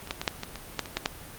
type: clicks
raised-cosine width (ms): 0.2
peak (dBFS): -23 / -11 / -13 / -6 / -15 / -19 / -9 / -20 / -9 / -7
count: 10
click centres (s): 0.074 / 0.109 / 0.215 / 0.278 / 0.434 / 0.557 / 0.793 / 0.858 / 0.97 / 1.059
effects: pink hiss -44 dBFS RMS until 1.38 s + Opus 32 kbps